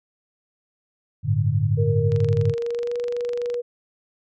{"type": "chord", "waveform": "sine", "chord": "G suspended second", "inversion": "none", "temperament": "equal", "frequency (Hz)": [98, 110, 146.83], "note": ["G2", "A2", "D3"], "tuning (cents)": [0, 0, 0], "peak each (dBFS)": [-23, -21, -23], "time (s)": [1.23, 2.55], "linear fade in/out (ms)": 50}
{"type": "tone with pitch glide", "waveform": "sine", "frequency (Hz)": [466.2, 482.6], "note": ["A#4", "B4"], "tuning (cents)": [0, -40], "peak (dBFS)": -23, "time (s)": [1.77, 3.62], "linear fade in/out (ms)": 20, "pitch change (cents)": 60, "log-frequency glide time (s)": [2.51, 2.99]}
{"type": "click train", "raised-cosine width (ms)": 0.2, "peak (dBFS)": -21, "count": 35, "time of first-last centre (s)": [2.12, 3.543], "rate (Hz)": 23.9}
{"effects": []}